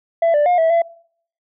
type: tone with pitch steps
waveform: sine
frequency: 668 / 589 / 712 / 652 / 674 Hz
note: E5 / D5 / F5 / E5 / E5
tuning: +23 / +5 / +33 / -19 / +38 cents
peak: -9 dBFS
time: 0.22-0.82 s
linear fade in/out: 5 ms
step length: 120 ms
effects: noise-tail reverb RT60 0.6 s tail -24 dB re dry + tanh soft clip ceiling -11 dBFS